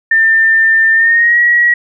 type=tone with pitch glide; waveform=sine; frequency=1795 to 1912.8 Hz; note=A6 to A#6; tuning=+34 to +44 cents; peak=-6 dBFS; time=0.11-1.74 s; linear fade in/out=5 ms; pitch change=+110 cents; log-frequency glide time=0.93-1.4 s; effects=none